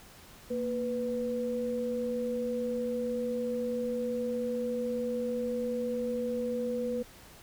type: tone pair together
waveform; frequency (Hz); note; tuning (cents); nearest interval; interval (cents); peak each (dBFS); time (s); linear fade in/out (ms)
sine; 233.1 / 493.9; A#3 / B4; 0 / 0; octave + minor second; 1300; -34 / -31; 0.5-7.03; 10
effects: pink hiss -53 dBFS RMS until 7.42 s